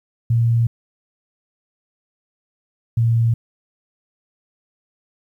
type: tone pair in turn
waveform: sine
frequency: 116.54 / 115.53 Hz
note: A#2 / A#2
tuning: 0 / -15 cents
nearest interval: unison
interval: 15 cents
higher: first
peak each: -13 dBFS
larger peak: neither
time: 0.3-0.67 / 2.97-3.34 s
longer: neither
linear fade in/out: 5 ms
effects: 9-bit